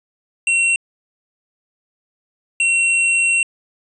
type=tone bursts at uneven times; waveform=square; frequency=2728 Hz; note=F7; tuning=41 cents flat; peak=-14 dBFS; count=2; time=0.47-0.76 / 2.6-3.43 s; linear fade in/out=2 ms; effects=resampled to 24000 Hz